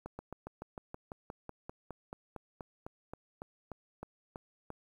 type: slowing click train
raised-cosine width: 1 ms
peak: -28 dBFS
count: 22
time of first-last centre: 0.06-4.704 s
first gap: 130 ms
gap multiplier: 1.05
effects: 10-bit